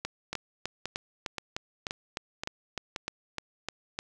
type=two click trains; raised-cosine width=0.2 ms; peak=-15 / -16 dBFS; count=14 / 6; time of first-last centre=0.05-3.989 / 0.33-2.962 s; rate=3.3 / 1.9 Hz; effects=none